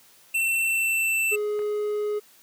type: tone with pitch glide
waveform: square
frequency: 2693 to 2665 Hz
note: E7 to E7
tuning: +36 to +18 cents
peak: -22 dBFS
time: 0.34-1.36 s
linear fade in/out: 10 ms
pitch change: -18 cents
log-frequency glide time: 0.58-1.21 s
type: tone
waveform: triangle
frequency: 418.8 Hz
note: G#4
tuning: 15 cents sharp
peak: -22 dBFS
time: 1.31-2.2 s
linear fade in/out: 20 ms
type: clicks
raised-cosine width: 0.5 ms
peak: -27 / -36 dBFS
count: 2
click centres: 1.592 / 1.62 s
effects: white hiss -55 dBFS RMS until 2.42 s + high-pass 100 Hz 12 dB/octave